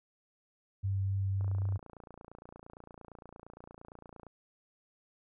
sine tone with vibrato, 97.4 Hz, G2, 11 cents flat, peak -29 dBFS, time 0.83-1.78 s, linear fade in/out 20 ms, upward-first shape triangle, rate 3.8 Hz, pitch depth 10 cents each way
click train, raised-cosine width 1 ms, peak -35 dBFS, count 83, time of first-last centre 1.41-4.267 s, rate 28.7 Hz
effects none

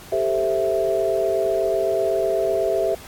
sine chord, A minor seventh, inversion third, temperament equal, 392 / 440 / 523.3 / 659.3 Hz, G4 / A4 / C5 / E5, 0 / 0 / 0 / 0 cents, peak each -23 / -26 / -27 / -21 dBFS, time 0.12-2.95 s, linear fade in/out 5 ms, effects pink hiss -42 dBFS RMS until 3.07 s + AAC 64 kbps

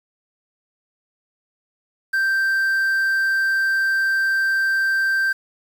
triangle tone with quantisation, 1568 Hz, G6, in tune, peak -15 dBFS, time 2.13-5.33 s, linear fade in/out 10 ms, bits 7, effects none

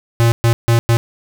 square tone bursts at uneven times, 116.54 Hz, A#2, in tune, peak -10 dBFS, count 4, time 0.2-0.32 / 0.44-0.53 / 0.68-0.79 / 0.89-0.97 s, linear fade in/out 0 ms, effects none

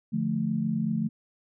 sine chord, D minor, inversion none, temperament equal, 146.83 / 174.61 / 220 Hz, D3 / F3 / A3, 0 / 0 / 0 cents, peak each -32 / -30 / -27 dBFS, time 0.12-1.09 s, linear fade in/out 20 ms, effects none

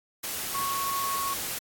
sine tone in noise, 1104 Hz, C#6, 7 cents flat, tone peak -28 dBFS, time 0.54-1.34 s, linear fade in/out 10 ms, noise white, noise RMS -33 dBFS, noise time 0.23-1.59 s, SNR +2 dB, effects AAC 64 kbps

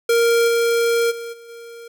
square tone with level steps, 466.2 Hz, A#4, in tune, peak -14 / -16 / -29 / -40 / -36 dBFS, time 0.09-1.88 s, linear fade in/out 5 ms, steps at 0.47 / 1.1 / 1.32 / 1.48 s, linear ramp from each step 20 ms, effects none

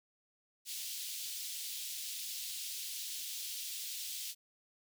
pink high-pass noise, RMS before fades -42 dBFS, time 0.65-4.35 s, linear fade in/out 50 ms, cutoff 3200 Hz, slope 24 dB/octave, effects none

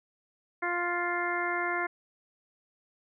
harmonic tone, 350 Hz, F4, 4 cents sharp, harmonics 1 / 2 / 3 / 4 / 5 / 6, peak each -35 / -35 / -35 / -35 / -35 / -35 dBFS, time 0.62-1.87 s, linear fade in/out 10 ms, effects none

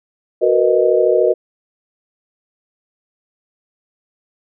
sine chord, B major seventh, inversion second, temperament equal with one note detuned, 370 / 460.5 / 493.9 / 622.3 Hz, F#4 / A#4 / B4 / D#5, 0 / -21 / 0 / 0 cents, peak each -16 dBFS, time 0.41-1.34 s, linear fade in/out 20 ms, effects none

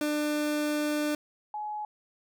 30% pulse / sine tone pair in turn, 298.5 / 844.3 Hz, D4 / G#5, +28 / +28 cents, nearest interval octave + tritone, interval 1800 cents, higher second, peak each -24 / -32 dBFS, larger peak first, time 0.01-1.15 / 1.54-1.85 s, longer first, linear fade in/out 2 ms, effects none

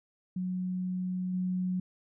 sine tone with level steps, 183.2 Hz, F#3, 17 cents flat, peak -30 / -28 dBFS, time 0.36-1.8 s, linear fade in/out 5 ms, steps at 1.33 s, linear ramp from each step 10 ms, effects none

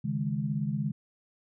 sine chord, C# suspended second, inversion none, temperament equal, 138.59 / 155.56 / 207.7 Hz, C#3 / D#3 / G#3, 0 / 0 / 0 cents, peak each -32 dBFS, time 0.04-0.92 s, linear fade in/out 10 ms, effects none

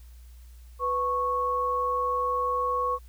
sine tone pair together, 497 / 1103 Hz, B4 / C#6, +11 / -9 cents, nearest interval octave + major second, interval 1380 cents, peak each -30 / -25 dBFS, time 0.79-2.99 s, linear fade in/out 50 ms, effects added 60 Hz sine -45 dBFS peak until 3.08 s + white hiss -62 dBFS RMS until 3.08 s

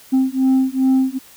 sine beating tone pair, 261.6 / 264.1 Hz, C4 / C4, 0 / +16 cents, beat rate 2.5 Hz, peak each -14 dBFS, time 0.12-1.19 s, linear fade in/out 20 ms, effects tanh soft clip ceiling -10 dBFS + white hiss -45 dBFS RMS until 1.36 s

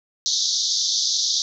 white band-pass noise, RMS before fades -22 dBFS, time 0.26-1.42 s, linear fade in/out 0 ms, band 3500 to 6400 Hz, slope 96 dB/octave, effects none

